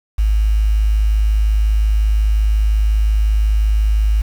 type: tone with quantisation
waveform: sine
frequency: 52.8 Hz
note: G#1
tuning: 29 cents sharp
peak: -11 dBFS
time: 0.18-4.22 s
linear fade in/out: 10 ms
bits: 6
effects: none